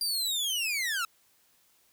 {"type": "linear sweep", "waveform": "sawtooth", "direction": "down", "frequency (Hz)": [4803, 1291], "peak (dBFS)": -25, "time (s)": [0.01, 1.05], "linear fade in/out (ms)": 2, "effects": ["white hiss -66 dBFS RMS until 1.92 s"]}